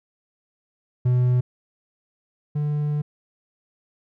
triangle tone pair in turn, 124.6 / 148.18 Hz, B2 / D3, +16 / +16 cents, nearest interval minor third, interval 300 cents, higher second, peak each -14 / -19 dBFS, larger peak first, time 1.05-1.41 / 2.55-3.02 s, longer second, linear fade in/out 10 ms, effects none

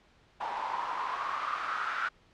white noise with band-pass filter sweep, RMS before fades -34 dBFS, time 0.4-2.09 s, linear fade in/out 10 ms, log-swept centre 860 to 1400 Hz, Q 6.6, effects pink hiss -63 dBFS RMS until 2.33 s + low-pass 4000 Hz 12 dB/octave

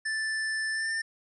square tone with pitch glide, 1760 to 1794.9 Hz, A6 to A6, 0 to +34 cents, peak -29 dBFS, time 0.05-1.02 s, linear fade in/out 10 ms, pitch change +34 cents, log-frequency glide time 0.72-0.91 s, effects resampled to 24000 Hz

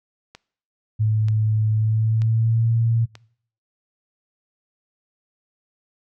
click train, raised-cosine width 0.2 ms, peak -22 dBFS, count 4, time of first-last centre 0.35-3.154 s, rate 1.07 Hz
sine tone with pitch glide, 108.5 to 114.95 Hz, A2 to A#2, -24 to -24 cents, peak -16 dBFS, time 0.99-3.06 s, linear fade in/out 20 ms, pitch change +100 cents, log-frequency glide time 1.73-2.72 s
effects noise-tail reverb RT60 0.6 s tail -22 dB re dry

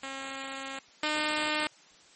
5% pulse tone pair in turn, 270 / 304.1 Hz, C#4 / D#4, -45 / -40 cents, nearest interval major second, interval 205 cents, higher second, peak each -25 / -16 dBFS, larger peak second, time 0.03-0.79 / 1.03-1.67 s, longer first, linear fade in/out 2 ms, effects white hiss -57 dBFS RMS until 2.15 s + MP3 32 kbps

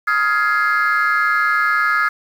sine chord, F minor seventh, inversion third, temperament just, 1257.2 / 1396.9 / 1676.3 / 2095 Hz, Eb6 / F6 / Ab6 / C7, +18 / 0 / +16 / +2 cents, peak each -17 / -18 / -17 / -23 dBFS, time 0.07-2.09 s, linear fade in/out 10 ms, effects tanh soft clip ceiling -9 dBFS + 7-bit

